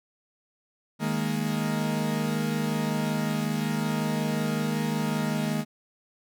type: chord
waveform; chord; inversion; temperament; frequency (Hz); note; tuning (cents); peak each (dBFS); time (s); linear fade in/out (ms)
40% pulse; D# suspended fourth; none; equal; 155.56 / 207.7 / 233.1; D#3 / G#3 / A#3; 0 / 0 / 0; -29; 0.99-5.65; 50
effects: none